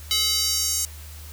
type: tone with high-pass filter sweep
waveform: square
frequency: 427.2 Hz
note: G#4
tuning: 49 cents sharp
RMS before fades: -23 dBFS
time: 0.11-0.85 s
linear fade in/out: 0 ms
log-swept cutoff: 3600 to 7000 Hz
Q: 2.2
effects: added 76 Hz sine -38 dBFS peak until 1.32 s + white hiss -45 dBFS RMS until 1.32 s